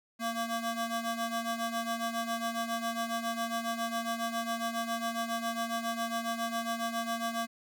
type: ring-modulated tone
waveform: 20% pulse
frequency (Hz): 459.3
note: A#4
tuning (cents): -26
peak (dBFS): -24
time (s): 0.19-7.47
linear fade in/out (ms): 20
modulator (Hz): 226
effects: none